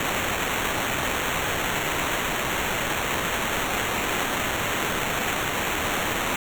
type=noise with sample-and-hold; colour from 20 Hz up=violet; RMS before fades=-26 dBFS; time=0-6.36 s; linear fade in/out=2 ms; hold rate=4900 Hz; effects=none